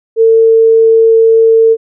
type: tone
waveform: sine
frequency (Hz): 450.5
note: A4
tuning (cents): +41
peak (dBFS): -3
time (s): 0.16-1.77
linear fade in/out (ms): 50
effects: none